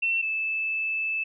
sine tone pair in turn, 2697 / 2626 Hz, E7 / E7, +39 / -7 cents, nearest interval unison, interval 46 cents, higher first, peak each -22 / -25 dBFS, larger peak first, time 0.02-0.22 / 0.22-1.24 s, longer second, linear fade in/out 10 ms, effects none

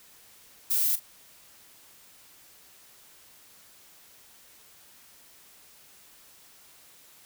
violet noise with echo, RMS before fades -25 dBFS, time 0.7-0.96 s, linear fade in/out 10 ms, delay 39 ms, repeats 1, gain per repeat -15 dB, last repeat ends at 0.999 s, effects white hiss -55 dBFS RMS until 7.25 s

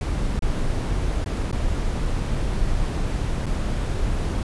brown noise with dropouts, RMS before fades -23 dBFS, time 0.01-4.43 s, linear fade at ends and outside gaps 2 ms, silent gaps 0.392-0.422 / 1.244-1.26 / 1.515-1.526 / 3.459-3.465 s, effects resampled to 24000 Hz

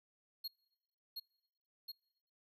square tone with echo, 4291 Hz, C8, 43 cents sharp, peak -40 dBFS, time 0.44-0.48 s, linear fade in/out 10 ms, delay 720 ms, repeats 2, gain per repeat -2 dB, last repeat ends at 1.92 s, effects noise-tail reverb RT60 1.0 s tail -25 dB re dry

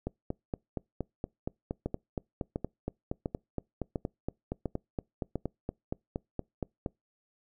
two click trains, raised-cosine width 2 ms, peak -19 / -18 dBFS, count 30 / 6, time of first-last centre 0.07-6.862 / 1.86-5.357 s, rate 4.27 / 1.43 Hz, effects noise-tail reverb RT60 0.2 s tail -26 dB re dry

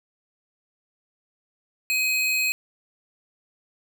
square tone pair together, 2520 / 4228 Hz, D#7 / C8, +21 / +17 cents, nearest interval major sixth, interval 896 cents, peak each -22 / -31 dBFS, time 1.9-2.52 s, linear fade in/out 0 ms, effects none

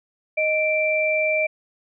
sine tone pair together, 622.2 / 2349 Hz, D#5 / D7, 0 / 0 cents, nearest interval octave + major seventh, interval 2300 cents, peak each -21 dBFS, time 0.37-1.47 s, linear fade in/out 10 ms, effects none

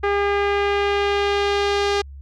sawtooth tone with low-pass filter sweep, 404.3 Hz, G#4, 46 cents flat, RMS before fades -20 dBFS, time 0.03-2.02 s, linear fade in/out 10 ms, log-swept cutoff 1900 to 4800 Hz, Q 1.4, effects added 69 Hz sine -35 dBFS peak until 2.21 s

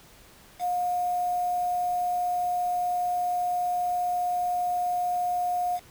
sine tone with quantisation, 715 Hz, F5, 41 cents sharp, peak -24 dBFS, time 0.59-5.8 s, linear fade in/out 50 ms, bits 7, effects pink hiss -53 dBFS RMS until 5.9 s

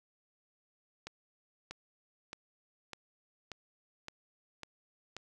accelerating click train, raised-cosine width 0.2 ms, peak -25 dBFS, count 8, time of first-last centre 1.07-5.166 s, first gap 640 ms, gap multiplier 0.97, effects none

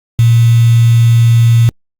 sine tone with quantisation, 116.6 Hz, A#2, 1 cent sharp, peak -4 dBFS, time 0.19-1.69 s, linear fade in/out 0 ms, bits 4, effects Opus 48 kbps

